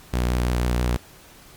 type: tone with vibrato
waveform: sawtooth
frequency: 60.8 Hz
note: B1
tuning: 26 cents flat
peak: -16 dBFS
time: 0.13-0.97 s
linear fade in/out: 10 ms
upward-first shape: triangle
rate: 6.1 Hz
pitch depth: 28 cents each way
effects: pink hiss -48 dBFS RMS until 1.56 s + Opus 48 kbps

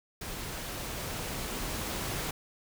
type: noise with level ramp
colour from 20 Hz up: pink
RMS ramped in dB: -39 to -34 dBFS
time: 0.21-2.31 s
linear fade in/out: 5 ms
effects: none

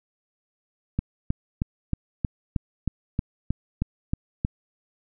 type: click train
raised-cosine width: 5 ms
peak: -11 dBFS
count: 12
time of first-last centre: 0.99-4.449 s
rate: 3.18 Hz
effects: none

